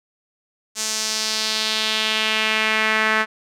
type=tone with band-pass filter sweep; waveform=sawtooth; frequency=217.9 Hz; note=A3; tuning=17 cents flat; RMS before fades=-21 dBFS; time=0.75-3.26 s; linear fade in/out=50 ms; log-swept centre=6700 to 1700 Hz; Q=2.1; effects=none